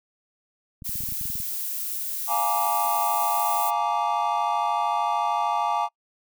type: clicks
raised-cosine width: 5 ms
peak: -27 dBFS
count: 12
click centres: 0.822 / 0.893 / 0.956 / 1.006 / 1.037 / 1.088 / 1.123 / 1.212 / 1.255 / 1.301 / 1.355 / 1.402 s
type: noise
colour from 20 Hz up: violet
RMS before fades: -30 dBFS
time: 0.84-3.71 s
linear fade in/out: 20 ms
type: chord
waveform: triangle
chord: Bb dominant seventh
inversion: second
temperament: just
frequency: 699.2 / 839.1 / 932.3 / 1165.4 Hz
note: F5 / Ab5 / Bb5 / D6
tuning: +2 / +18 / 0 / -14 cents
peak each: -27 / -24 / -26 / -26 dBFS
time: 2.27-5.89 s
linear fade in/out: 50 ms
effects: noise-tail reverb RT60 0.1 s tail -25 dB re dry